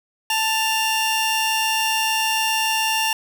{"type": "tone pair together", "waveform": "sawtooth", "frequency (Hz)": [882.4, 2794], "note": ["A5", "F7"], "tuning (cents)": [5, 0], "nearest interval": "octave + minor sixth", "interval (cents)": 1995, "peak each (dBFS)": -18, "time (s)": [0.3, 3.13], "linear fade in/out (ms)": 2, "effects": []}